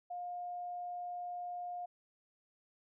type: tone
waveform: sine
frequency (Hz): 710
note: F5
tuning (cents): +28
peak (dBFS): -39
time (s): 0.1-1.86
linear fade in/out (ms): 10
effects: none